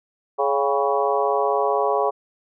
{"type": "harmonic tone with a mistuned harmonic", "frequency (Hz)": 140, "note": "C#3", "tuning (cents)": 18, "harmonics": [3, 4, 5, 6, 7, 8], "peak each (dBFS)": [-23, -24, -25, -26, -26, -27], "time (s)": [0.38, 2.11], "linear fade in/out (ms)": 20, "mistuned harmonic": 6, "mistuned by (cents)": -75, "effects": []}